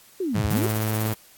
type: linear two-way sweep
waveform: sine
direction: down then up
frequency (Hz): 400 to 65.1 to 400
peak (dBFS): -23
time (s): 0.2-0.67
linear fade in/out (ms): 5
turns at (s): 0.46
type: tone with pitch glide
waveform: sawtooth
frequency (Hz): 105.5 to 108.53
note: G#2 to A2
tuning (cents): +28 to -23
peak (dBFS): -19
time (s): 0.34-1.14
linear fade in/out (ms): 20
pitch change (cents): +49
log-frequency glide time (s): 0.47-0.74
type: noise with tremolo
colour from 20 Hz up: violet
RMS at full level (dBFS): -30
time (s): 0.5-1.14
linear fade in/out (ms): 5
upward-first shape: sine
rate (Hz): 16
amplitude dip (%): 65
effects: white hiss -52 dBFS RMS until 1.37 s + AAC 64 kbps